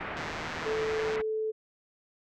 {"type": "low-pass noise", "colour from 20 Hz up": "white", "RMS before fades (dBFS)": -37, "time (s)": [0, 1.22], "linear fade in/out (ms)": 10, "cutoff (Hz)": 2100, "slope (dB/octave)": 24}
{"type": "click train", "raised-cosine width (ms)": 0.2, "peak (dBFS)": -25, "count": 157, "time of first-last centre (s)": [0.17, 1.157], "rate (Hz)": 158}
{"type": "tone with pitch glide", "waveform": "sine", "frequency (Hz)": [438.8, 436.3], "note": ["A4", "A4"], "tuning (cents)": [-5, -15], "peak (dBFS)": -28, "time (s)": [0.65, 1.52], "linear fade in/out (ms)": 20, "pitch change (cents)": -10, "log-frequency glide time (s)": [0.94, 1.22]}
{"effects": []}